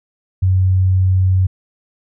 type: tone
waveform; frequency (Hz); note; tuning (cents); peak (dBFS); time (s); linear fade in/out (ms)
sine; 93.4; F#2; +17; -10; 0.42-1.47; 10
effects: none